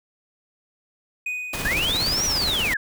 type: tone with exponential decay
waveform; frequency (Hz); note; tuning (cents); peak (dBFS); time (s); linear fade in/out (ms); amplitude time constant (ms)
triangle; 2489; D#7; 0; -22; 1.26-2.6; 5; 290
type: noise with tremolo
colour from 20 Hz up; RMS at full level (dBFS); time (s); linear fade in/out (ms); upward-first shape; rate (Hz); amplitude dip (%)
pink; -27; 1.53-2.74; 5; square; 17; 30
type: linear two-way sweep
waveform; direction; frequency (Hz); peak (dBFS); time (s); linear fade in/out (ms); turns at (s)
sine; up then down; 1580 to 5920 to 1580; -21; 1.65-2.77; 5; 2.25
effects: none